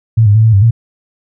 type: tone with pitch steps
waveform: sine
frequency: 112.4 / 102.8 / 110.3 / 112 / 98.5 / 115.1 Hz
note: A2 / G#2 / A2 / A2 / G2 / A#2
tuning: +37 / -17 / +5 / +31 / +9 / -22 cents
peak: -4 dBFS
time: 0.17-0.71 s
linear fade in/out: 10 ms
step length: 90 ms
effects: none